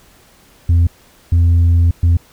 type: tone bursts at uneven times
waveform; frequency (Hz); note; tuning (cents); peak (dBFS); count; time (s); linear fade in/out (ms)
sine; 85.1; F2; -44; -5; 3; 0.69-0.87 / 1.32-1.91 / 2.03-2.17; 5
effects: tanh soft clip ceiling -7 dBFS + pink hiss -48 dBFS RMS until 2.32 s